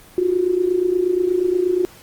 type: tone with amplitude modulation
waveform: sine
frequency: 361.6 Hz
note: F#4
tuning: 40 cents flat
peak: -12 dBFS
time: 0.18-1.85 s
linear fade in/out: 0 ms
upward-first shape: sine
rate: 28.4 Hz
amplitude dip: 75%
effects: pink hiss -45 dBFS RMS until 2.02 s + Opus 24 kbps